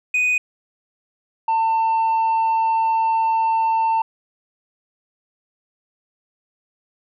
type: tone pair in turn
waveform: sine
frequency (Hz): 2489 / 897.4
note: D#7 / A5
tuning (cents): 0 / +34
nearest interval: octave + tritone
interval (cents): 1766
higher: first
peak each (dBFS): -13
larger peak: neither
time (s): 0.14-0.38 / 1.48-4.02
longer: second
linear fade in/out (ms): 5
effects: tanh soft clip ceiling -15 dBFS